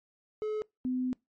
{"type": "tone pair in turn", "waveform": ["triangle", "sine"], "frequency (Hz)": [428.3, 254], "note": ["A4", "B3"], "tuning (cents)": [-47, 49], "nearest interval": "major sixth", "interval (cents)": 904, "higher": "first", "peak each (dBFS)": -28, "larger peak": "neither", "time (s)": [[0.42, 0.62], [0.85, 1.13]], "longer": "second", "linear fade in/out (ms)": 0, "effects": ["noise-tail reverb RT60 0.2 s tail -24 dB re dry", "MP3 32 kbps"]}